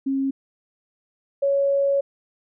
sine tone pair in turn, 270.7 / 556.9 Hz, C#4 / C#5, -41 / +8 cents, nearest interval octave, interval 1249 cents, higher second, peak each -20 / -17 dBFS, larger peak second, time 0.06-0.31 / 1.42-2.01 s, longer second, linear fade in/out 10 ms, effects none

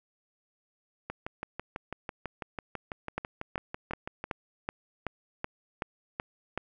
two click trains, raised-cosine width 0.5 ms, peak -20 / -16 dBFS, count 20 / 10, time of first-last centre 1.1-4.24 / 3.18-6.576 s, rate 6.05 / 2.65 Hz, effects none

